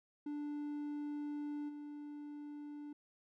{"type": "tone with level steps", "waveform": "triangle", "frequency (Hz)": 293.7, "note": "D4", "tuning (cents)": 0, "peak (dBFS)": [-37, -43], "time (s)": [0.26, 2.93], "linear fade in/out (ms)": 5, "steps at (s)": 1.68, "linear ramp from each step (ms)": 20, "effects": []}